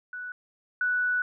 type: tone pair in turn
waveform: sine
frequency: 1480 / 1480 Hz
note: F#6 / F#6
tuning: 0 / 0 cents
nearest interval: unison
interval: 0 cents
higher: neither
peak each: -34 / -23 dBFS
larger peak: second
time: 0.13-0.32 / 0.81-1.22 s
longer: second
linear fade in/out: 2 ms
effects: none